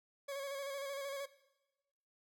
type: tone with vibrato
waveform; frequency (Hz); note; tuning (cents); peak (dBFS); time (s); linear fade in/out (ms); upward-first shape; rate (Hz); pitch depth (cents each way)
40% pulse; 554.4; C#5; 0; -39; 0.28-1.26; 10; square; 13; 30
effects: noise-tail reverb RT60 1.0 s tail -17 dB re dry